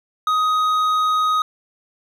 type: tone with hard clipping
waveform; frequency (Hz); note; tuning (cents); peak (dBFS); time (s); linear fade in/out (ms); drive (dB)
sine; 1254; D#6; +13; -17; 0.27-1.42; 2; 6
effects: none

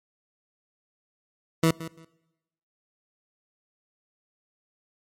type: tone with echo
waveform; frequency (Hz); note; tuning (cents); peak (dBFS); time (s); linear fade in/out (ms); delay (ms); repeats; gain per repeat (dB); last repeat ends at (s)
20% pulse; 162.9; E3; -20; -13; 1.63-1.71; 5; 170; 2; -15; 2.05
effects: noise-tail reverb RT60 1.0 s tail -23 dB re dry + MP3 64 kbps

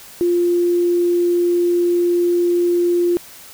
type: tone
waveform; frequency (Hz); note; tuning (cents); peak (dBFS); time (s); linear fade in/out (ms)
sine; 349.2; F4; 0; -13; 0.21-3.17; 0
effects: white hiss -40 dBFS RMS until 3.53 s

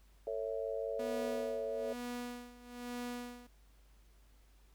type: chord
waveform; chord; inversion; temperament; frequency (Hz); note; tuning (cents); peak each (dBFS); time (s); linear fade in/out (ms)
sine; A major; none; equal with one note detuned; 449.2 / 554.4 / 659.3; A4 / C#5 / E5; +36 / 0 / 0; -39 / -39 / -42; 0.27-1.93; 2
type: tone with tremolo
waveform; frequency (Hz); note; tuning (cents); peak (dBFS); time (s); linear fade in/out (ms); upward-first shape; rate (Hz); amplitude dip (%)
sawtooth; 243.7; B3; -23; -35; 0.99-3.47; 5; sine; 1.1; 85
effects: added 50 Hz sine -61 dBFS peak until 4.74 s + pink hiss -71 dBFS RMS until 4.74 s

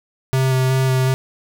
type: tone with vibrato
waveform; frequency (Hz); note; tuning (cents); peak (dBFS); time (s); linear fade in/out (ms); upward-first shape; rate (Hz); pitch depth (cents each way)
square; 130.9; C3; +1; -15; 0.33-1.14; 0; square; 2.7; 11
effects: none

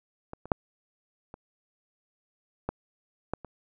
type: clicks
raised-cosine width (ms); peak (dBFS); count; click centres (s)
1; -24 / -28 / -8 / -28 / -15 / -15 / -27; 7; 0.334 / 0.456 / 0.518 / 1.341 / 2.69 / 3.336 / 3.447
effects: none

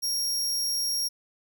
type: tone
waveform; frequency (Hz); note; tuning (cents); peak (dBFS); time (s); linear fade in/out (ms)
sawtooth; 5588; F8; 0; -23; 0.02-1.09; 20
effects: none

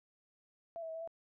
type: tone with pitch steps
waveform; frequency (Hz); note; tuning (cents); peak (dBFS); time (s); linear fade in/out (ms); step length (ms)
sine; 672 / 651 / 644 / 654 / 665; E5 / E5 / E5 / E5 / E5; +33 / -22 / -41 / -14 / +15; -40; 0.76-1.075; 0; 63
effects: none

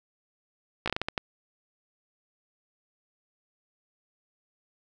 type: slowing click train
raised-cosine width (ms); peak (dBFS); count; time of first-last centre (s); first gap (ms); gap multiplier
0.3; -12; 8; 0.86-1.178; 16; 1.34
effects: none

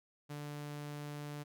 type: tone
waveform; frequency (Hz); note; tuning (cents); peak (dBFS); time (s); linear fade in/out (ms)
sawtooth; 146.83; D3; 0; -38; 0.29-1.44; 20
effects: none

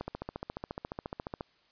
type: click train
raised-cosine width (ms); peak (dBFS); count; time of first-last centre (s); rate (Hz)
1; -22; 21; 0.01-1.409; 14.3
effects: white hiss -67 dBFS RMS until 1.71 s + resampled to 11025 Hz

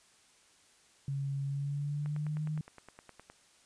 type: tone with pitch glide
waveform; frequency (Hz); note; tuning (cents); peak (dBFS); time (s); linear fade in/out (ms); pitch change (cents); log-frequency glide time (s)
sine; 138.59 to 153.78; C#3 to D#3; 0 to -20; -32; 1.08-2.61; 2; +180; 1.45-2.45
type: click train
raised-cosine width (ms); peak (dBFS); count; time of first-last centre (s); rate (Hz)
0.5; -34; 13; 2.06-3.3; 9.68
effects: white hiss -64 dBFS RMS until 3.65 s + resampled to 22050 Hz

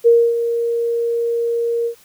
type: tone with ADSR envelope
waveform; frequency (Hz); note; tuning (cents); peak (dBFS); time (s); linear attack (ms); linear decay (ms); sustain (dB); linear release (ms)
sine; 467.6; A#4; +5; -6; 0.04-1.95; 28; 270; -10; 91
effects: white hiss -50 dBFS RMS until 2.04 s

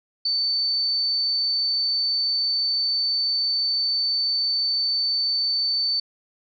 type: tone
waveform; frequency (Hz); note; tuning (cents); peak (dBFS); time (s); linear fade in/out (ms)
sine; 4533; C#8; +38; -20; 0.25-6; 5
effects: none

